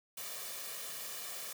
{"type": "noise with comb filter", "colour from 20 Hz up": "white", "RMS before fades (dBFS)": -43, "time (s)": [0.17, 1.53], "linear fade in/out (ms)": 5, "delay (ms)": 1.7, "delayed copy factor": 0.6, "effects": ["high-pass 200 Hz 12 dB/octave"]}